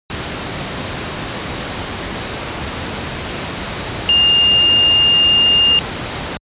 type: tone in noise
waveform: sine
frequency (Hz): 2817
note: F7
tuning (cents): +14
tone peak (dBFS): -9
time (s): 4.09-5.79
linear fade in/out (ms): 0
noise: pink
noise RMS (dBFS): -23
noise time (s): 0.1-6.37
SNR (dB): +11
effects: high-pass 60 Hz 12 dB/octave + resampled to 8000 Hz